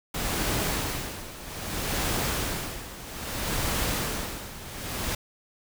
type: noise with tremolo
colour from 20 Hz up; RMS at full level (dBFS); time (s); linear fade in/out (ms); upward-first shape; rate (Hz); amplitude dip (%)
pink; -27; 0.14-5.15; 5; sine; 0.62; 80
effects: none